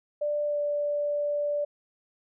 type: tone with pitch glide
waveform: sine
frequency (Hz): 590 to 584.6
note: D5 to D5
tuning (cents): +8 to -8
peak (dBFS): -25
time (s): 0.21-1.65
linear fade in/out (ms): 10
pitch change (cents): -16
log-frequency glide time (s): 0.45-0.59
effects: none